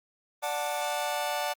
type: chord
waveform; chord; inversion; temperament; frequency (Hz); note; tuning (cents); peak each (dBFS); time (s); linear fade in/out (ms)
sawtooth; D major; none; just; 587.3 / 734.2 / 881; D5 / F#5 / A5; 0 / -14 / +2; -29; 0.42-1.54; 20
effects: Opus 32 kbps